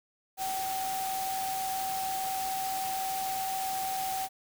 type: tone in noise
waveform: sine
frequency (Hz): 765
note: G5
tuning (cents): -42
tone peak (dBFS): -31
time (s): 0.37-4.29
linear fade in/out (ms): 50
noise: white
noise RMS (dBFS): -38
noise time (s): 0.37-4.29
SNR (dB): +4
effects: none